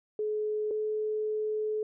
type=tone pair in turn; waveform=sine; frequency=425.9 / 429.1 Hz; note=G#4 / A4; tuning=+44 / -43 cents; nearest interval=unison; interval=13 cents; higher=second; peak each=-28 dBFS; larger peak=neither; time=0.19-0.71 / 0.71-1.83 s; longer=second; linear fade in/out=2 ms; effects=none